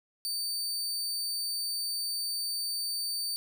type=tone; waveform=sawtooth; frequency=4590 Hz; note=D8; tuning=40 cents flat; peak=-28 dBFS; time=0.25-3.36 s; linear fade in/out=0 ms; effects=none